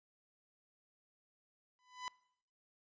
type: tone with exponential growth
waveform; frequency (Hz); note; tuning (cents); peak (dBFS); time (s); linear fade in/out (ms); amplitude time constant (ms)
sawtooth; 1000; B5; +21; -34; 1.79-2.08; 0; 62
effects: noise-tail reverb RT60 0.7 s tail -23 dB re dry + resampled to 16000 Hz

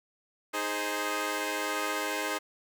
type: chord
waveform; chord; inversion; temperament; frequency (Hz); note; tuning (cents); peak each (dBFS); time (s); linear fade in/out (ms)
10% pulse; Ab major; second; equal; 311.1 / 415.3 / 523.3; Eb4 / Ab4 / C5; 0 / 0 / 0; -26; 0.53-2.39; 20
effects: none

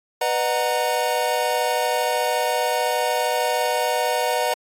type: chord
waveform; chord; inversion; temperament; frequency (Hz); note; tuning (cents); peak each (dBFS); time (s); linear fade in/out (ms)
square; B major seventh; none; equal with one note detuned; 493.9 / 607.3 / 740 / 932.3; B4 / D#5 / F#5 / A#5; 0 / -42 / 0 / 0; -26; 0.21-4.54; 5
effects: AAC 48 kbps

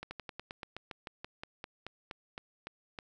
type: slowing click train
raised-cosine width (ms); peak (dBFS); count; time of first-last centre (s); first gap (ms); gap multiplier
0.3; -25; 18; 0.03-2.988; 80; 1.09
effects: none

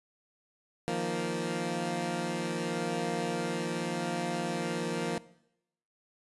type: chord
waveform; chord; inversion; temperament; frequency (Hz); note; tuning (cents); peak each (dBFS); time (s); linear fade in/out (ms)
15% pulse; Eb suspended second; none; equal; 155.56 / 174.61 / 233.1; Eb3 / F3 / Bb3; 0 / 0 / 0; -32 / -27 / -29; 0.88-5.18; 0
effects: noise-tail reverb RT60 0.8 s tail -19 dB re dry + resampled to 24000 Hz

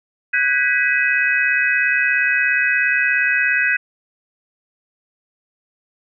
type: tone cluster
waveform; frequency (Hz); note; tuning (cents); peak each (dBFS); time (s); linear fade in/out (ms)
sine; 1497 / 1634 / 1966 / 2535; F#6 / G#6 / B6 / D#7; +20 / -29 / -8 / +32; -20; 0.33-3.77; 10
effects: none

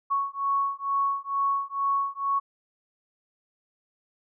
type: beating tone pair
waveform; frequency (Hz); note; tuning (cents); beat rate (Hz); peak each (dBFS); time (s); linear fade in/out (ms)
sine; 1108 / 1110.2; C#6 / C#6; -1 / +2; 2.2; -27; 0.1-2.4; 20
effects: none

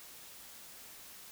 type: silence
effects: white hiss -52 dBFS RMS until 1.31 s

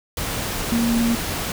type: tone in noise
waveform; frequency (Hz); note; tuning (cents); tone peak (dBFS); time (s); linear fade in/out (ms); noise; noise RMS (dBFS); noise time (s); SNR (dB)
sine; 233; A#3; -1; -17; 0.72-1.15; 2; pink; -26; 0.17-1.52; +6
effects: none

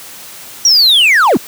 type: linear sweep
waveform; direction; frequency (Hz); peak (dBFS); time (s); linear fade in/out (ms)
triangle; down; 5770 to 180; -4; 0.65-1.37; 2
effects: white hiss -32 dBFS RMS until 1.47 s + high-pass 100 Hz 12 dB/octave

